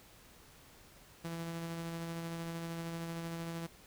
sawtooth tone with tremolo, 166.8 Hz, E3, 21 cents sharp, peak -34 dBFS, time 1.24-3.67 s, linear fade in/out 10 ms, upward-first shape sine, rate 13 Hz, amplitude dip 25%, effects pink hiss -59 dBFS RMS until 3.86 s

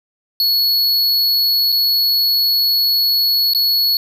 square tone with dropouts, 4376 Hz, C#8, 23 cents flat, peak -13 dBFS, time 0.4-3.97 s, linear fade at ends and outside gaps 1 ms, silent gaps 1.72-1.724 / 3.535-3.548 s, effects 9-bit

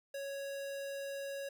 square tone, 554.4 Hz, C#5, in tune, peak -40 dBFS, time 0.14-1.49 s, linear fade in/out 5 ms, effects none

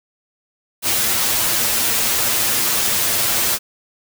white noise with comb filter, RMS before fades -18 dBFS, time 0.82-3.59 s, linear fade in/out 50 ms, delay 8.7 ms, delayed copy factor +0.8, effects none

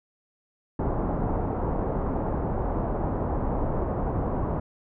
pink low-pass noise, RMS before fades -27 dBFS, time 0.79-4.6 s, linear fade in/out 5 ms, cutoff 980 Hz, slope 24 dB/octave, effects none

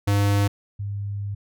square / sine tone pair in turn, 101.1 / 101.1 Hz, G#2 / G#2, -46 / -46 cents, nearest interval unison, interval 0 cents, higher neither, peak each -18 / -26 dBFS, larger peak first, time 0.07-0.48 / 0.79-1.35 s, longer second, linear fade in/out 10 ms, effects none

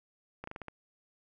slowing click train, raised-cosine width 0.5 ms, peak -26 dBFS, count 6, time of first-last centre 0.44-0.683 s, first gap 34 ms, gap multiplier 1.18, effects none

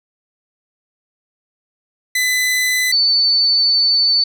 sawtooth / sine tone pair in turn, 2007 / 4506 Hz, B6 / C#8, +27 / +28 cents, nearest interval octave + major second, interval 1401 cents, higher second, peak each -11 dBFS, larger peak neither, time 2.15-2.92 / 2.92-4.24 s, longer second, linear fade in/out 5 ms, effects none

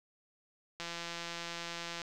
click train, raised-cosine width 0.2 ms, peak -23 dBFS, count 208, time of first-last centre 0.8-2.018 s, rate 170 Hz, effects none

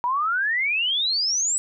sine exponential sweep, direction up, 946 to 8020 Hz, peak -20 dBFS, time 0.04-1.58 s, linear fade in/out 0 ms, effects none

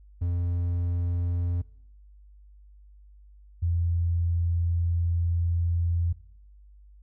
triangle / sine tone pair in turn, 87.31 / 85.32 Hz, F2 / F2, 0 / -40 cents, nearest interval unison, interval 40 cents, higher first, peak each -22 dBFS, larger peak neither, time 0.21-1.62 / 3.62-6.13 s, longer second, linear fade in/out 10 ms, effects noise-tail reverb RT60 0.7 s tail -22 dB re dry + added 50 Hz sine -49 dBFS peak until 7.02 s

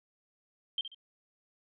sine tone with echo, 3157 Hz, G7, 12 cents sharp, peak -29 dBFS, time 0.78-0.81 s, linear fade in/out 2 ms, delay 68 ms, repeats 2, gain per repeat -10 dB, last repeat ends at 0.946 s, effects none

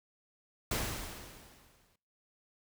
pink noise with exponential decay, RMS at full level -32 dBFS, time 0.71-1.96 s, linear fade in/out 5 ms, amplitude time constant 270 ms, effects noise-tail reverb RT60 0.5 s tail -23 dB re dry

